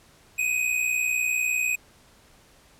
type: tone pair together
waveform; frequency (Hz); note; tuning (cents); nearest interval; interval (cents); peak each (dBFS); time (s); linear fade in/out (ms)
square; 2489 / 2549; D#7 / D#7; 0 / +41; unison; 41; -25 / -28; 0.38-1.76; 10
effects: pink hiss -56 dBFS RMS until 2.79 s + low-pass 12000 Hz 12 dB/octave